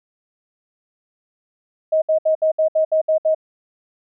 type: tone bursts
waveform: sine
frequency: 630 Hz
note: D#5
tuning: 21 cents sharp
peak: -13 dBFS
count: 9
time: 1.92-3.348 s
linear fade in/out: 10 ms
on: 100 ms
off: 66 ms
effects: none